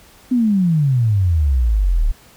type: exponential sweep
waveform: sine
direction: down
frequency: 258.4 to 34.96 Hz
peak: -12 dBFS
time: 0.31-2.12 s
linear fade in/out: 10 ms
effects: pink hiss -47 dBFS RMS until 2.36 s